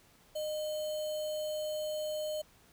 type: tone with sample-and-hold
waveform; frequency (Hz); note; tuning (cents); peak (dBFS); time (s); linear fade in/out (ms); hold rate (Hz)
sine; 612; D#5; -29; -33; 0.35-2.42; 10; 3675
effects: pink hiss -63 dBFS RMS until 2.72 s